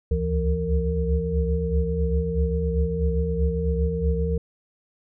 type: tone cluster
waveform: sine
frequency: 68.4 / 71.4 / 76.2 / 167.6 / 458.8 Hz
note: C#2 / D2 / D#2 / E3 / A#4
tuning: -23 / -48 / -36 / +29 / -28 cents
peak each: -27 dBFS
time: 0.11-4.38 s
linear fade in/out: 5 ms
effects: none